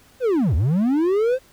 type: linear two-way sweep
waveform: triangle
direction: down then up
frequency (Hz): 533 to 68.1 to 533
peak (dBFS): -14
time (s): 0.2-1.39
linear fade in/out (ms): 50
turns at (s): 0.55
effects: pink hiss -53 dBFS RMS until 1.52 s